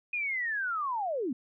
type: linear sweep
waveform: sine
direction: down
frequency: 2489 to 224.8 Hz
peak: -29 dBFS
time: 0.13-1.33 s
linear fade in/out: 5 ms
effects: none